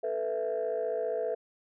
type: chord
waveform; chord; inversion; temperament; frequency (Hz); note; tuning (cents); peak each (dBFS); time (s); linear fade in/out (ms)
sine; A suspended second; none; just; 440 / 495 / 660; A4 / B4 / E5; 0 / +4 / +2; -32; 0.03-1.35; 10
effects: tanh soft clip ceiling -23 dBFS